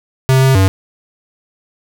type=tone with pitch steps; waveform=square; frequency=131.9 / 132.9 / 95.7 Hz; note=C3 / C3 / G2; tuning=+14 / +27 / -41 cents; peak=-8 dBFS; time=0.29-0.68 s; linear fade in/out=0 ms; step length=130 ms; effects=none